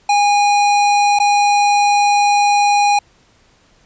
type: tone with dropouts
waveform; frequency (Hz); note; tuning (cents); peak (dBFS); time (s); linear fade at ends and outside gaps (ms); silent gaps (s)
square; 819; G#5; -24; -11; 0.09-2.99; 5; 1.189-1.199
effects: pink hiss -53 dBFS RMS until 3.85 s + resampled to 16000 Hz